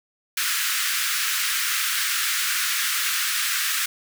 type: high-pass noise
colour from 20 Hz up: pink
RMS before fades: -24 dBFS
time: 0.37-3.86 s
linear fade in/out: 5 ms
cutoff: 1300 Hz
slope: 48 dB/octave
effects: none